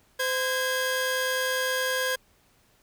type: tone pair together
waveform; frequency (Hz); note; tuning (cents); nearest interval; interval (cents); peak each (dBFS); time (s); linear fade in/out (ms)
sawtooth; 514 / 1631.8; C5 / G#6; -31 / -31; octave + minor sixth; 2000; -24; 0.19-2.16; 10
effects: pink hiss -63 dBFS RMS until 2.82 s